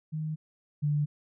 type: tone pair in turn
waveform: sine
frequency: 155.56 / 147.54 Hz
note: D#3 / D3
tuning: 0 / +8 cents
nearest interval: minor second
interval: 92 cents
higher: first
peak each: -30 / -24 dBFS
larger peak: second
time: 0.12-0.36 / 0.82-1.06 s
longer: neither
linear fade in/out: 20 ms
effects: none